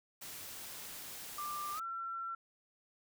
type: noise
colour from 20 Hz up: white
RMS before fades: -47 dBFS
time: 0.21-1.8 s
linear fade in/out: 10 ms
type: tone with pitch glide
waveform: sine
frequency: 1185 to 1353.4 Hz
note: D6 to E6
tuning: +15 to +45 cents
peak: -38 dBFS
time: 1.38-2.35 s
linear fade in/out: 5 ms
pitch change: +230 cents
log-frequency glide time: 1.73-1.82 s
effects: none